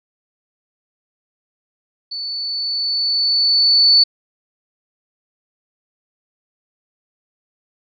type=tone with level ramp; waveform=sine; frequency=4477 Hz; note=C#8; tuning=16 cents sharp; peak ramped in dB=-24 to -7 dBFS; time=2.11-4.04 s; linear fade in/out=10 ms; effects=none